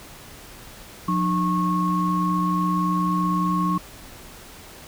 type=tone cluster; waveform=sine; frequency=179.5 / 303 / 1094 Hz; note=F3 / D#4 / C#6; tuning=+48 / -46 / -23 cents; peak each=-22 / -28 / -23 dBFS; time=1.08-3.78 s; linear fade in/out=5 ms; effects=pink hiss -43 dBFS RMS until 4.87 s